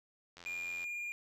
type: click train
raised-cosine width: 0.2 ms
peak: -34 dBFS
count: 42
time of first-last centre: 0.37-0.841 s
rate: 87 Hz
type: tone with vibrato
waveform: triangle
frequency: 2412 Hz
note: D7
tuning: 46 cents sharp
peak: -36 dBFS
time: 0.46-1.12 s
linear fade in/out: 0 ms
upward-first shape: sine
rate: 18 Hz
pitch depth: 13 cents each way
effects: none